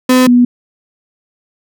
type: tone pair in turn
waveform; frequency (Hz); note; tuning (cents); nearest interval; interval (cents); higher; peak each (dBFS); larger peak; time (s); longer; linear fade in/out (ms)
35% pulse / sine; 254.6 / 244.5; C4 / B3; -47 / -17; minor second; 70; first; -4; neither; 0.09-0.27 / 0.27-0.45; neither; 5
effects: none